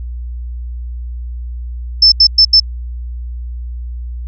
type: tone bursts at uneven times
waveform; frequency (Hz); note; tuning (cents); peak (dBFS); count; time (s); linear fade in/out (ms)
sine; 5280; E8; +2; -3; 4; 2.02-2.12 / 2.2-2.27 / 2.38-2.45 / 2.53-2.6; 5
effects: added 60 Hz sine -21 dBFS peak until 4.27 s